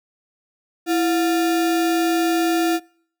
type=tone with sample-and-hold; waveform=sine; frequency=332.3 Hz; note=E4; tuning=14 cents sharp; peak=-16 dBFS; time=0.86-2.8 s; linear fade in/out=50 ms; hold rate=1050 Hz; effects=noise-tail reverb RT60 0.6 s tail -26 dB re dry